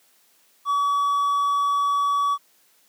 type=tone; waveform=triangle; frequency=1138 Hz; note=C#6; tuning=45 cents sharp; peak=-17 dBFS; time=0.65-2.38 s; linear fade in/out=50 ms; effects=white hiss -60 dBFS RMS until 2.88 s + high-pass 200 Hz 12 dB/octave